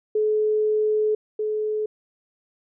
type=tone pair in turn; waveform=sine; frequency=428.2 / 428.2 Hz; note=A4 / A4; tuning=-47 / -47 cents; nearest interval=unison; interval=0 cents; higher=neither; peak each=-18 / -22 dBFS; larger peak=first; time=0.15-1.15 / 1.39-1.86 s; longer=first; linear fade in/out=5 ms; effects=none